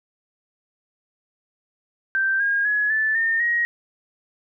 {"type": "tone with pitch steps", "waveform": "sine", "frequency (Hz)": [1565, 1624.9, 1687, 1751.6, 1818.6, 1888.2], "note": ["G6", "G#6", "G#6", "A6", "A#6", "A#6"], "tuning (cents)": [-3, -38, 27, -8, -43, 22], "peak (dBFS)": -18, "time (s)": [2.15, 3.65], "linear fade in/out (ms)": 0, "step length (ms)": 250, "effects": []}